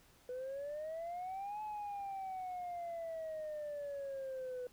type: exponential two-way sweep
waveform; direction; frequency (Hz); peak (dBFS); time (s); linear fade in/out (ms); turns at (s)
sine; up then down; 493.9 to 858 to 493.9; -38; 0.29-4.67; 2; 1.62
effects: tanh soft clip ceiling -38 dBFS + pink hiss -66 dBFS RMS until 4.72 s